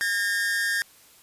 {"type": "tone pair together", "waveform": "45% pulse", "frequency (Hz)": [1621, 1819.5], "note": ["G#6", "A#6"], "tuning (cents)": [-42, -42], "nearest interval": "major second", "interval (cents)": 200, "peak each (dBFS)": -26, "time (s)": [0.01, 0.82], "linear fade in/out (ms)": 0, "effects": ["white hiss -54 dBFS RMS until 1.22 s", "resampled to 32000 Hz"]}